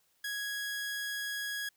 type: tone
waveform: sawtooth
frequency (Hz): 1661.2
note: G#6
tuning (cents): 0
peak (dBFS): -31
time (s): 0.24-1.69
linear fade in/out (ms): 5
effects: white hiss -72 dBFS RMS until 1.76 s